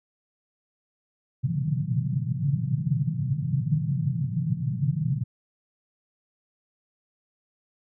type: band-pass noise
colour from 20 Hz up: white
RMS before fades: -26 dBFS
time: 1.43-5.24 s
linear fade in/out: 10 ms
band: 120 to 160 Hz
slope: 48 dB/octave
effects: none